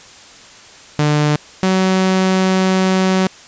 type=tone pair in turn; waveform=sawtooth; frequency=149.2 / 187.98 Hz; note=D3 / F#3; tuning=+28 / +28 cents; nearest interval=major third; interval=400 cents; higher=second; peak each=-8 dBFS; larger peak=neither; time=0.99-1.36 / 1.63-3.27 s; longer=second; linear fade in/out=0 ms; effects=white hiss -40 dBFS RMS until 3.47 s + resampled to 16000 Hz